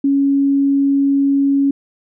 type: tone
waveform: sine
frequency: 277.7 Hz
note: C#4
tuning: 3 cents sharp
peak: -11 dBFS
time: 0.04-1.71 s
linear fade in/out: 5 ms
effects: none